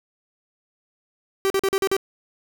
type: tone bursts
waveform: 45% pulse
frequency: 388.4 Hz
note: G4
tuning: 16 cents flat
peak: -18 dBFS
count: 6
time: 1.45-1.966 s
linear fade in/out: 0 ms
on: 51 ms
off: 42 ms
effects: none